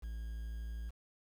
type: tone with quantisation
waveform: triangle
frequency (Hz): 56.3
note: A1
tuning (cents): +40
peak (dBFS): -37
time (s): 0.02-0.91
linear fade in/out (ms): 20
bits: 10
effects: none